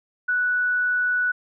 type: tone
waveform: sine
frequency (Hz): 1478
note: F#6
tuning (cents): -2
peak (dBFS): -19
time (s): 0.28-1.32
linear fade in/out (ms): 10
effects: none